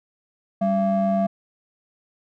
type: ring-modulated tone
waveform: triangle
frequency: 240.6 Hz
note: B3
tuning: 45 cents flat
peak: -13 dBFS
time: 0.61-1.27 s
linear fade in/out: 10 ms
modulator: 437 Hz
effects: none